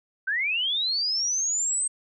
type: linear sweep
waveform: sine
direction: up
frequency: 1500 to 8372 Hz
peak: -23 dBFS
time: 0.27-1.88 s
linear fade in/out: 10 ms
effects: none